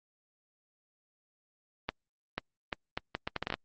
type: accelerating click train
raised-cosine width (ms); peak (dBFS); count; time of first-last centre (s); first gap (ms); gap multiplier
0.3; -15; 12; 1.89-3.541; 490; 0.71
effects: low-pass 5000 Hz 12 dB/octave + Opus 32 kbps